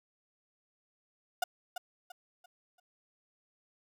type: tone with echo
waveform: 35% pulse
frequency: 720 Hz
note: F#5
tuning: 47 cents flat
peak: -26 dBFS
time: 1.42-1.44 s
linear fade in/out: 5 ms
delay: 340 ms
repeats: 4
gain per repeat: -9 dB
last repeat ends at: 2.8 s
effects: none